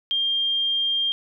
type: tone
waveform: sine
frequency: 3200 Hz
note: G7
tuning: 35 cents sharp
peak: -20 dBFS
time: 0.11-1.12 s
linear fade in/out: 0 ms
effects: none